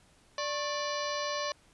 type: harmonic tone with a mistuned harmonic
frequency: 587.3 Hz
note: D5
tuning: in tune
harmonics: 1 / 2 / 3 / 4 / 5 / 6 / 7 / 8 / 9 / 10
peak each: -35 / -36 / -41 / -44 / -44 / -47 / -42 / -44 / -48 / -45 dBFS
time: 0.38-1.52 s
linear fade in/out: 2 ms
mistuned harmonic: 2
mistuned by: -130 cents
effects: pink hiss -63 dBFS RMS until 1.73 s + resampled to 24000 Hz